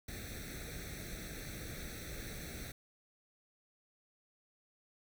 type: noise with comb filter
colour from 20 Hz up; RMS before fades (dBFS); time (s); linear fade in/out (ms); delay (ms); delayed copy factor
pink; -45; 0.08-2.72; 5; 0.5; +0.9
effects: none